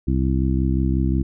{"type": "harmonic tone", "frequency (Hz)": 65.6, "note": "C2", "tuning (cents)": 5, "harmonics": [1, 2, 3, 4, 5], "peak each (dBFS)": [-20, -23, -25, -26, -27], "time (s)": [0.07, 1.23], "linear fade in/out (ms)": 10, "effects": []}